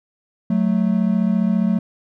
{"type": "tone pair together", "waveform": "triangle", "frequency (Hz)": [185.23, 220], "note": ["F#3", "A3"], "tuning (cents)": [2, 0], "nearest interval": "minor third", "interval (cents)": 298, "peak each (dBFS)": [-16, -16], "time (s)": [0.5, 1.79], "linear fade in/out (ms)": 5, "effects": []}